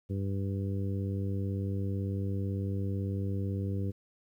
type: harmonic tone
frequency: 98 Hz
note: G2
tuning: in tune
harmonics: 1 / 2 / 3 / 4 / 5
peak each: -31 / -37 / -41 / -43 / -45 dBFS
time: 0.09-3.92 s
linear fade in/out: 20 ms
effects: 11-bit